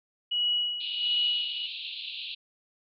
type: tone with tremolo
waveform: sine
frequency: 2919 Hz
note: F#7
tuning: 24 cents flat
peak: -23 dBFS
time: 0.31-1.67 s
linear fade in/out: 10 ms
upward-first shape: sine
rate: 1.4 Hz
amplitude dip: 70%
type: band-pass noise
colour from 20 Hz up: pink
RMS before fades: -38 dBFS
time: 0.8-2.35 s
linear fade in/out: 10 ms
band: 2600 to 4200 Hz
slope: 96 dB/octave
effects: none